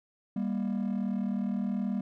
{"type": "tone pair together", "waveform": "triangle", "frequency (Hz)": [198.55, 237.9], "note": ["G3", "A#3"], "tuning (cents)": [22, 35], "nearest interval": "minor third", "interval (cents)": 313, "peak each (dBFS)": [-27, -29], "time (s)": [0.36, 2.01], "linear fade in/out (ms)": 5, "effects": ["tanh soft clip ceiling -23 dBFS"]}